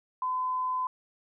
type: tone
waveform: sine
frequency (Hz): 1017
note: C6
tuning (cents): -50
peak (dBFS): -27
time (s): 0.22-0.87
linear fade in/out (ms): 2
effects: none